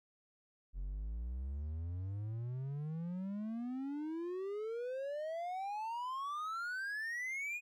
triangle exponential sweep, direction up, 43.65 to 2496 Hz, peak -36 dBFS, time 0.73-7.61 s, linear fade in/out 50 ms, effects none

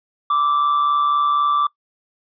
triangle tone with amplitude modulation, 1169 Hz, D6, 8 cents flat, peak -11 dBFS, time 0.3-1.67 s, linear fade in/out 5 ms, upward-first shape sine, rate 144 Hz, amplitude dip 45%, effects noise-tail reverb RT60 0.1 s tail -21 dB re dry + resampled to 11025 Hz

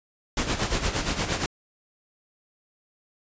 pink noise with tremolo, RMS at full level -24 dBFS, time 0.37-1.46 s, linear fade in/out 2 ms, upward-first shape sine, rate 8.6 Hz, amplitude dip 65%, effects resampled to 16000 Hz

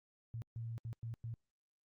sine tone bursts at uneven times, 114.8 Hz, A#2, 26 cents flat, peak -40 dBFS, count 5, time 0.34-0.42 / 0.56-0.78 / 0.85-0.93 / 1.03-1.14 / 1.24-1.34 s, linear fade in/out 0 ms, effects Opus 48 kbps

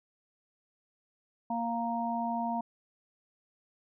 harmonic tone, 233.1 Hz, A#3, in tune, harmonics 1 / 3 / 4, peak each -34 / -34 / -34 dBFS, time 1.5-2.61 s, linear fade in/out 5 ms, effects none

